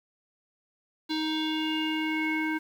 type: tone with low-pass filter sweep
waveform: square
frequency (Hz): 313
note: D#4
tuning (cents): +10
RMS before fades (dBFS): -29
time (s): 1.09-2.59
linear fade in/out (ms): 20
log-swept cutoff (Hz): 4000 to 1900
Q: 6
effects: 9-bit